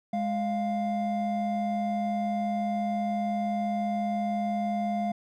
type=tone pair together; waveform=triangle; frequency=207.7 / 698.1 Hz; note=G#3 / F5; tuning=0 / -1 cents; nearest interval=octave + major sixth; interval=2099 cents; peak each=-27 dBFS; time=0.13-5.12 s; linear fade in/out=5 ms; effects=none